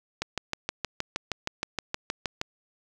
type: click train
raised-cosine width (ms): 0.2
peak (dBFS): -11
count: 15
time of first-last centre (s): 0.22-2.414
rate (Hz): 6.38
effects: none